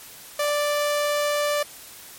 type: tone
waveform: sawtooth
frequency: 587.3 Hz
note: D5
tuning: in tune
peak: -17 dBFS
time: 0.39-1.63 s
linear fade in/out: 5 ms
effects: white hiss -43 dBFS RMS until 2.18 s + MP3 64 kbps